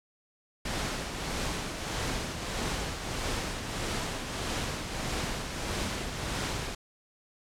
pink noise with tremolo, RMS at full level -31 dBFS, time 0.65-6.75 s, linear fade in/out 5 ms, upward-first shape triangle, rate 1.6 Hz, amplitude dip 50%, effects low-pass 8000 Hz 12 dB/octave

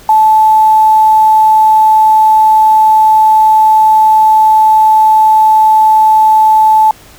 sine tone with quantisation, 870 Hz, A5, 20 cents flat, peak -3 dBFS, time 0.09-6.91 s, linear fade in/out 2 ms, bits 5, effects pink hiss -38 dBFS RMS until 7.18 s

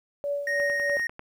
sine tone with tremolo, 572 Hz, D5, 46 cents flat, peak -24 dBFS, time 0.24-0.97 s, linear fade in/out 0 ms, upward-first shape triangle, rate 3.2 Hz, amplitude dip 70%
triangle tone, 1864.7 Hz, A#6, in tune, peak -23 dBFS, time 0.47-1.07 s, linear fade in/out 2 ms
click train, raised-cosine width 0.5 ms, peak -24 dBFS, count 7, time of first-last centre 0.6-1.194 s, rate 10.1 Hz
effects 10-bit

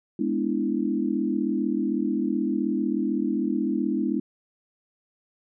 sine chord, E dominant seventh, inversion first, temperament equal, 207.7 / 246.9 / 293.7 / 329.6 Hz, G#3 / B3 / D4 / E4, 0 / 0 / 0 / 0 cents, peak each -28 dBFS, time 0.19-4.2 s, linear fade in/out 5 ms, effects none

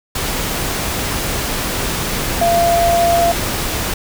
sine tone in noise, 685 Hz, F5, 34 cents flat, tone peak -11 dBFS, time 2.41-3.32 s, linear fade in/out 5 ms, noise pink, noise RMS -20 dBFS, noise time 0.15-3.94 s, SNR +6 dB, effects none

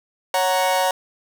40% pulse chord, F# major, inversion second, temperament equal, 554.4 / 740 / 932.3 Hz, C#5 / F#5 / A#5, 0 / 0 / 0 cents, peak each -21 dBFS, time 0.34-0.91 s, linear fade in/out 2 ms, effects 9-bit

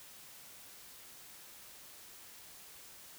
silence, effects white hiss -54 dBFS RMS until 3.18 s

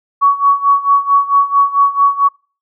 sine tone with tremolo, 1123 Hz, C#6, 22 cents sharp, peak -5 dBFS, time 0.21-2.29 s, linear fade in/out 20 ms, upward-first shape sine, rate 4.5 Hz, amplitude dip 85%, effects noise-tail reverb RT60 0.4 s tail -26 dB re dry

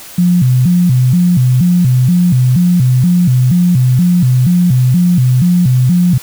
sine tone with vibrato, 150 Hz, D3, 37 cents sharp, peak -6 dBFS, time 0.18-6.18 s, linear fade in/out 5 ms, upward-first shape square, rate 2.1 Hz, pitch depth 290 cents each way, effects white hiss -32 dBFS RMS until 6.22 s

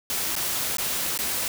white noise with dropouts, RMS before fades -27 dBFS, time 0.1-1.48 s, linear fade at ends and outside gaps 1 ms, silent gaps 0.354-0.363 / 0.77-0.783 / 1.176-1.189 s, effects none

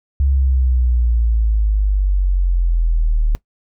sine exponential sweep, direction down, 69.3 to 37.59 Hz, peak -12 dBFS, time 0.2-3.35 s, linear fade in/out 0 ms, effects noise-tail reverb RT60 0.1 s tail -19 dB re dry

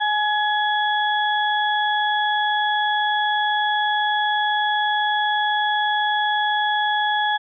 harmonic tone, 842 Hz, G#5, 24 cents sharp, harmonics 1 / 2 / 4, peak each -20 / -23 / -26 dBFS, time 0-7.38 s, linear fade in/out 20 ms, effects none

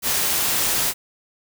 white noise, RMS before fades -21 dBFS, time 0.02-0.94 s, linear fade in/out 50 ms, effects none

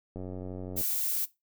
click train, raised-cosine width 2 ms, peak -26 dBFS, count 61, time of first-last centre 0.16-0.81 s, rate 92.3 Hz
violet noise, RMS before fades -30 dBFS, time 0.76-1.26 s, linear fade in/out 20 ms
effects noise-tail reverb RT60 0.2 s tail -18 dB re dry

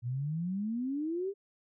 sine exponential sweep, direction up, 116.54 to 409.1 Hz, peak -31 dBFS, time 0.02-1.34 s, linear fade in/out 50 ms, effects none

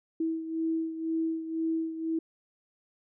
sine beating tone pair, 324 / 326 Hz, E4 / E4, -30 / -19 cents, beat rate 2 Hz, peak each -29 / -35 dBFS, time 0.2-2.19 s, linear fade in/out 5 ms, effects none

